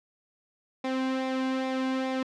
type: tone with flanger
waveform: sawtooth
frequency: 261.6 Hz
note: C4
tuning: in tune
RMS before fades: -29 dBFS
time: 0.84-2.23 s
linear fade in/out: 5 ms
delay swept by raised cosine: 0.66 to 1.63 ms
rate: 2.4 Hz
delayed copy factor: -0.55
effects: low-pass 4000 Hz 12 dB/octave